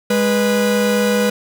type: tone pair together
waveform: 45% pulse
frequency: 206.3 / 490.6 Hz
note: G#3 / B4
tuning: -11 / -12 cents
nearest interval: octave + minor third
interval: 1499 cents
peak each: -17 / -16 dBFS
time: 0.1-1.3 s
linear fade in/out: 5 ms
effects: none